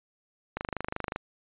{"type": "click train", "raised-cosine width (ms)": 0.5, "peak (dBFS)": -16, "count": 16, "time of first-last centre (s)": [0.57, 1.161], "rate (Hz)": 25.4, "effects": ["resampled to 8000 Hz"]}